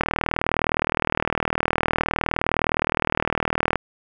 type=click train; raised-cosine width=0.5 ms; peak=-4 dBFS; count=149; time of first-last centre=0.01-3.757 s; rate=39.5 Hz; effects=none